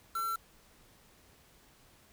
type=tone with quantisation; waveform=triangle; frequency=1349 Hz; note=E6; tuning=40 cents sharp; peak=-30 dBFS; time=0.15-0.36 s; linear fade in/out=5 ms; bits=7; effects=pink hiss -62 dBFS RMS until 2.12 s